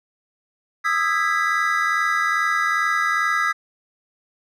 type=chord; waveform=triangle; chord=E major seventh; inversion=third; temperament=just; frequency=1236.1 / 1318.5 / 1648.1 / 1977.8 Hz; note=D#6 / E6 / G#6 / B6; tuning=-12 / 0 / -14 / +2 cents; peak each=-22 dBFS; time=0.84-3.53 s; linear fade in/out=20 ms; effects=none